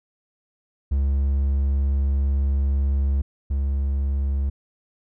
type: tone pair in turn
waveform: triangle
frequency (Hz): 69 / 69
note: C#2 / C#2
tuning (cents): -7 / -7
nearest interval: unison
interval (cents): 0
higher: neither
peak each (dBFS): -16 / -18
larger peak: first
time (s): 0.91-3.22 / 3.5-4.5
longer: first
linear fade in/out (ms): 10
effects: none